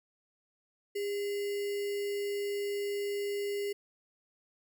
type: tone with sample-and-hold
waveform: sine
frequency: 405.3 Hz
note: G#4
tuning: 42 cents flat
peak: -31 dBFS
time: 0.95-3.73 s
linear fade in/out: 10 ms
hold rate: 2450 Hz
effects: none